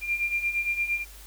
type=beating tone pair; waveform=sine; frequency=2384 / 2392.7 Hz; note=D7 / D7; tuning=+25 / +32 cents; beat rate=8.7 Hz; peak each=-31 / -26 dBFS; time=0.01-1.05 s; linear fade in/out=50 ms; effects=added 50 Hz sine -46 dBFS peak until 1.26 s + white hiss -49 dBFS RMS until 1.26 s